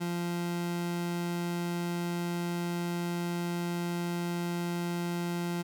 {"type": "tone", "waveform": "30% pulse", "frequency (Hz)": 173.3, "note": "F3", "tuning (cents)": -13, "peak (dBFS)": -28, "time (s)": [0, 5.63], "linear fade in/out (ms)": 20, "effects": []}